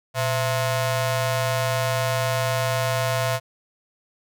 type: ring-modulated tone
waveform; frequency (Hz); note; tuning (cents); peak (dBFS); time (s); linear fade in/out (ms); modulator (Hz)
sawtooth; 392; G4; 0; -14; 0.14-3.4; 50; 272
effects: none